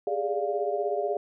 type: tone cluster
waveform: sine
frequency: 402.6 / 418.9 / 584 / 699 Hz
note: G4 / G#4 / D5 / F5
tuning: +46 / +15 / -10 / +1 cents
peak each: -31 dBFS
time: 0.07-1.17 s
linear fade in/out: 2 ms
effects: none